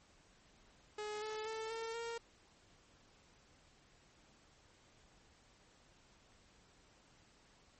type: tone with pitch steps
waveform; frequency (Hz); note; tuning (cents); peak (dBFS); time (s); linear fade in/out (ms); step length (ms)
sawtooth; 422 / 432.1 / 442.5 / 453.1 / 463.9; G#4 / A4 / A4 / A#4 / A#4; +28 / -31 / +10 / -49 / -8; -37; 0.98-2.18; 5; 240
effects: pink hiss -67 dBFS RMS until 7.79 s + MP3 32 kbps